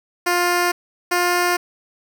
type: tone pair in turn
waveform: 10% pulse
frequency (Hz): 352.4 / 353.7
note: F4 / F4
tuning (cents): +16 / +22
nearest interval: unison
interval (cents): 6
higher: second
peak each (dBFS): -8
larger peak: neither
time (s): 0.26-0.72 / 1.11-1.57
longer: neither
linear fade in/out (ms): 10
effects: none